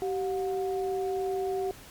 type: tone pair together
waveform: sine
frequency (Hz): 385 / 722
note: G4 / F#5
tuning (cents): -31 / -43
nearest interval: major seventh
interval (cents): 1088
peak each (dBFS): -28 / -34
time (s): 0.02-1.71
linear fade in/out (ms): 0
effects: pink hiss -49 dBFS RMS until 1.9 s + MP3 96 kbps